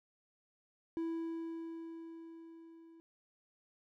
triangle tone with level ramp, 329.6 Hz, E4, in tune, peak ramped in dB -32 to -54 dBFS, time 0.97-3 s, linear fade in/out 0 ms, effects none

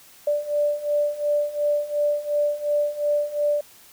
sine beating tone pair, 586 / 588.8 Hz, D5 / D5, -4 / +4 cents, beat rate 2.8 Hz, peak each -25 / -22 dBFS, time 0.27-3.61 s, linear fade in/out 5 ms, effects white hiss -50 dBFS RMS until 3.92 s

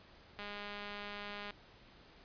click train, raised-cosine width 0.3 ms, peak -29 dBFS, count 230, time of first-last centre 0.39-1.507 s, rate 205 Hz, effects pink hiss -60 dBFS RMS until 2.24 s + resampled to 11025 Hz

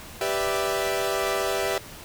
sawtooth chord, E minor seventh, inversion first, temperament equal, 392 / 493.9 / 587.3 / 659.3 Hz, G4 / B4 / D5 / E5, 0 / 0 / 0 / 0 cents, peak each -24 / -27 / -27 / -25 dBFS, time 0.21-1.78 s, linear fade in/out 2 ms, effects pink hiss -42 dBFS RMS until 2.04 s

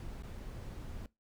brown noise with dropouts, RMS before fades -44 dBFS, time 0-1.06 s, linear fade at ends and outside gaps 1 ms, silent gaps 0.223-0.234 s, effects noise-tail reverb RT60 0.2 s tail -20 dB re dry

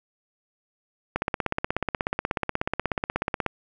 click train, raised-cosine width 0.5 ms, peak -9 dBFS, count 39, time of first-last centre 1.16-3.463 s, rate 16.5 Hz, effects none

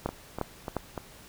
two click trains, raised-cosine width 1 ms, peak -14 / -19 dBFS, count 3 / 4, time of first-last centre 0.06-0.767 / 0.09-0.978 s, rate 2.83 / 3.38 Hz, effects pink hiss -51 dBFS RMS until 1.28 s

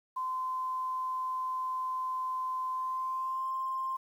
sine tone with pitch glide, 1031 to 1050.2 Hz, C6 to C6, -26 to +6 cents, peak -31 dBFS, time 0.16-3.97 s, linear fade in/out 10 ms, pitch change +32 cents, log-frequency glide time 2.72-3.48 s, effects 10-bit

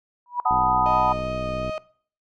sine tone with exponential growth, 974 Hz, B5, 24 cents flat, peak -18 dBFS, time 0.26-0.4 s, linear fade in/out 1 ms, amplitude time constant 29 ms
sine chord, B dominant seventh, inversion second, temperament equal, 740 / 880 / 987.8 / 1244.5 Hz, F#5 / A5 / B5 / D#6, 0 / 0 / 0 / 0 cents, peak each -23 dBFS, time 0.45-1.13 s, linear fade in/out 10 ms
click train, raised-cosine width 3 ms, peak -20 dBFS, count 76, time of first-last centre 0.51-1.695 s, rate 63.3 Hz
35% pulse tone with vibrato, 622.3 Hz, D#5, in tune, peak -25 dBFS, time 0.86-1.78 s, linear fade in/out 0 ms, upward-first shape sine, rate 2.7 Hz, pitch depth 8 cents each way
effects noise-tail reverb RT60 0.5 s tail -21 dB re dry + low-pass 3000 Hz 12 dB/octave

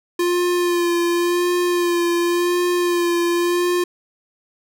square tone with vibrato, 349.2 Hz, F4, in tune, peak -17 dBFS, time 0.19-3.84 s, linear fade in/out 5 ms, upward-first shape sine, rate 0.91 Hz, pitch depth 25 cents each way, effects none

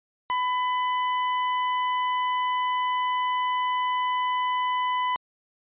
40% pulse tone, 1000 Hz, B5, 21 cents sharp, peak -22 dBFS, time 0.3-5.16 s, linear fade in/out 0 ms, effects resampled to 8000 Hz

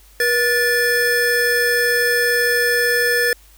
square tone pair together, 481.8 / 1749 Hz, B4 / A6, -43 / -11 cents, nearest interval octave + minor seventh, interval 2232 cents, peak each -20 / -17 dBFS, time 0.2-3.33 s, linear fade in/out 2 ms, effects added 50 Hz sine -47 dBFS peak until 3.57 s + white hiss -51 dBFS RMS until 3.57 s

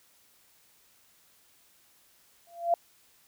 sine tone with exponential growth, 685 Hz, F5, 34 cents flat, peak -18 dBFS, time 2.47-2.74 s, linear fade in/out 2 ms, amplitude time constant 58 ms, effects white hiss -63 dBFS RMS until 3.27 s

